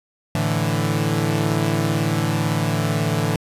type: chord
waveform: sawtooth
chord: A suspended fourth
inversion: none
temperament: equal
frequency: 110 / 146.83 / 164.81 Hz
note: A2 / D3 / E3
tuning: 0 / 0 / 0 cents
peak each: -19 dBFS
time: 0.35-3.36 s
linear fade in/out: 0 ms
effects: resampled to 32000 Hz

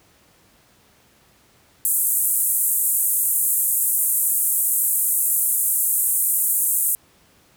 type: band-pass noise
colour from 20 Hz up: white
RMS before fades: -20 dBFS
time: 1.85-6.95 s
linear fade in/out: 0 ms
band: 8100 to 15000 Hz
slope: 48 dB/octave
effects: pink hiss -56 dBFS RMS until 7.56 s + high-pass 60 Hz 12 dB/octave

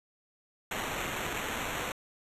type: noise with sample-and-hold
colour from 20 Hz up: white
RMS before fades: -35 dBFS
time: 0.71-1.92 s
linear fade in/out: 2 ms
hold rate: 4900 Hz
effects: resampled to 32000 Hz

